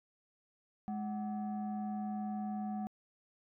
sine tone pair together, 209.6 / 747 Hz, G#3 / F#5, +16 / +16 cents, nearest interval octave + minor seventh, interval 2200 cents, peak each -35 / -40 dBFS, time 0.88-2.87 s, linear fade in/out 0 ms, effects tanh soft clip ceiling -32 dBFS

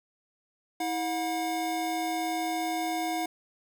square tone pair together, 323.8 / 723.8 Hz, E4 / F#5, -31 / -38 cents, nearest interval octave + major second, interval 1393 cents, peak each -33 / -31 dBFS, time 0.8-3.26 s, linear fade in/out 5 ms, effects none

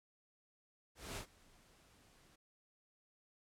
pink noise with ADSR envelope, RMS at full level -43 dBFS, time 0.95-2.36 s, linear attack 220 ms, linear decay 89 ms, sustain -24 dB, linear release 10 ms, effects low-pass 11000 Hz 12 dB/octave

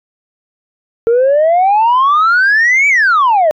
sine exponential two-way sweep, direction up then down, 451.3 to 2323 to 593 Hz, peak -5 dBFS, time 1.07-3.51 s, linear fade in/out 0 ms, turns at 2.88 s, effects tanh soft clip ceiling -5 dBFS

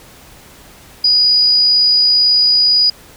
sine tone, 4919 Hz, D#8, 21 cents flat, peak -8 dBFS, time 1.04-2.9 s, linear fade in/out 5 ms, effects pink hiss -41 dBFS RMS until 3.16 s

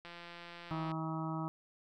click train, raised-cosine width 0.3 ms, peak -33 dBFS, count 150, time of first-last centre 0.05-0.916 s, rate 172 Hz
harmonic tone, 160 Hz, D#3, 49 cents sharp, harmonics 1 / 2 / 4 / 5 / 6 / 7 / 8, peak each -38 / -41 / -48 / -47 / -46 / -48 / -46 dBFS, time 0.71-1.48 s, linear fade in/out 0 ms
effects none

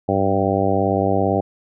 harmonic tone with a mistuned harmonic, 97.7 Hz, G2, 5 cents flat, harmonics 1 / 2 / 3 / 4 / 5 / 6 / 7 / 8, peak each -24 / -24 / -24 / -24 / -24 / -24 / -24 / -24 dBFS, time 0.08-1.41 s, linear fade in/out 10 ms, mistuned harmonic 1, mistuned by +34 cents, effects none

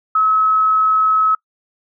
sine tone, 1287 Hz, E6, 42 cents flat, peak -11 dBFS, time 0.15-1.35 s, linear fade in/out 5 ms, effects noise-tail reverb RT60 0.1 s tail -25 dB re dry

